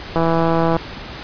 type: click train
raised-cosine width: 1 ms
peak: -4 dBFS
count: 101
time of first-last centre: 0.16-0.766 s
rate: 165 Hz
effects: pink hiss -32 dBFS RMS until 1.23 s + resampled to 11025 Hz